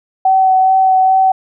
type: tone with vibrato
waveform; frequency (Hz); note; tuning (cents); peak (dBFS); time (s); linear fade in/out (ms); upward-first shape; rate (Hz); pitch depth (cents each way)
sine; 758; F#5; +42; -7; 0.25-1.32; 5; sine; 2.4; 12
effects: none